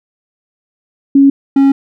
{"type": "tone pair in turn", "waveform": ["sine", "triangle"], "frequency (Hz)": [276.3, 274.4], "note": ["C#4", "C#4"], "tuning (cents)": [-6, -17], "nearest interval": "unison", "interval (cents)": 11, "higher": "first", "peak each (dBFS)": -3, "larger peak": "neither", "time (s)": [[1.15, 1.3], [1.56, 1.72]], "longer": "second", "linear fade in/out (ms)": 5, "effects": []}